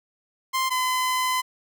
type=tone pair in turn; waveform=sawtooth; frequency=1046.5 / 1019.1 Hz; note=C6 / C6; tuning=0 / -46 cents; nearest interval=unison; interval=46 cents; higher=first; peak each=-18 dBFS; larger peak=neither; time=0.53-0.7 / 0.7-1.42 s; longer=second; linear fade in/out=20 ms; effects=none